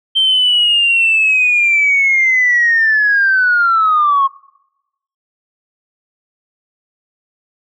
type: linear sweep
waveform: sine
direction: down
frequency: 3136 to 1073 Hz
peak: -8 dBFS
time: 0.15-4.28 s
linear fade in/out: 20 ms
effects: noise-tail reverb RT60 0.9 s tail -24 dB re dry + tanh soft clip ceiling -4 dBFS